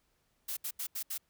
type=noise bursts at uneven times; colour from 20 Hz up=blue; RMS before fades=-37 dBFS; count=5; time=0.48-0.57 / 0.64-0.71 / 0.79-0.87 / 0.95-1.03 / 1.1-1.18 s; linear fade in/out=10 ms; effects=pink hiss -75 dBFS RMS until 1.29 s